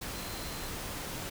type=tone in noise; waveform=sine; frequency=4112 Hz; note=C8; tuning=31 cents flat; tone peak=-49 dBFS; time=0.14-0.68 s; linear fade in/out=10 ms; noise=pink; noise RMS=-39 dBFS; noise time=0.01-1.3 s; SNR=-13 dB; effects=none